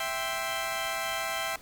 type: chord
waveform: 15% pulse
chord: C major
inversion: first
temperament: equal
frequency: 659.3 / 784 / 1046.5 Hz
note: E5 / G5 / C6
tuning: 0 / 0 / 0 cents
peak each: -27 / -28 / -30 dBFS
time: 0-1.56 s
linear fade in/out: 2 ms
effects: pink hiss -52 dBFS RMS until 1.61 s